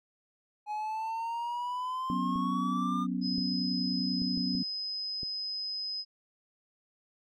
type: exponential sweep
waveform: triangle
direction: up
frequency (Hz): 837 to 1217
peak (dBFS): -30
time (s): 0.66-3.07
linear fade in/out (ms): 50
type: chord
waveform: sine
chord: F# suspended fourth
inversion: none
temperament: equal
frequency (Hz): 185 / 246.9 / 277.2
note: F#3 / B3 / C#4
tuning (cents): 0 / 0 / 0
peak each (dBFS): -33 / -33 / -36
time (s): 2.1-4.63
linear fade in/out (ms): 0
type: clicks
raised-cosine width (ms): 3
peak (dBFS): -30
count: 6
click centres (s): 2.359 / 3.382 / 4.22 / 4.375 / 4.551 / 5.232
type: tone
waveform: sine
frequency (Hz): 5050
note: D#8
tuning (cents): +25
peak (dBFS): -33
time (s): 3.21-6.05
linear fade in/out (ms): 50
effects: none